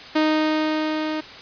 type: tone with level ramp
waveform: sawtooth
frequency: 310 Hz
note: D#4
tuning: 6 cents flat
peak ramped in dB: -12 to -20 dBFS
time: 0.15-1.21 s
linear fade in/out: 10 ms
effects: white hiss -39 dBFS RMS until 1.41 s + resampled to 11025 Hz